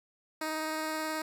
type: tone with vibrato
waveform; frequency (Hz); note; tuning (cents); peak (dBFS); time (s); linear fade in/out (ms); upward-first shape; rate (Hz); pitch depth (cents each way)
10% pulse; 313; D#4; +10; -24; 0.41-1.22; 5; triangle; 19; 13
effects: none